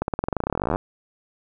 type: accelerating click train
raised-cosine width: 1 ms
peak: -9 dBFS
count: 27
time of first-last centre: 0.02-0.759 s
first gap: 61 ms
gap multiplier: 0.93
effects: none